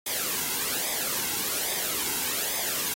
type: noise with flanger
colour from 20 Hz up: white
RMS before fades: -29 dBFS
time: 0.06-2.94 s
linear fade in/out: 5 ms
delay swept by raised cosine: 0.7 to 1.7 ms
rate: 1.2 Hz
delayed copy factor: -0.6
effects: AAC 48 kbps